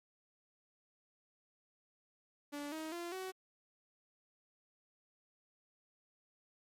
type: tone with pitch steps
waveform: sawtooth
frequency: 289.6 / 315.8 / 344.4 / 375.6 Hz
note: D4 / D#4 / F4 / F#4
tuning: -24 / +26 / -24 / +26 cents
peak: -37 dBFS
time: 2.52-3.32 s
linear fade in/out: 20 ms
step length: 200 ms
effects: MP3 64 kbps